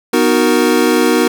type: chord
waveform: square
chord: B major seventh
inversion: none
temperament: equal with one note detuned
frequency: 247.8 / 311.1 / 370 / 466.2 Hz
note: B3 / D#4 / F#4 / A#4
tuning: +6 / 0 / 0 / 0 cents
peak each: -16 dBFS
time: 0.13-1.28 s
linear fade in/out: 5 ms
effects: none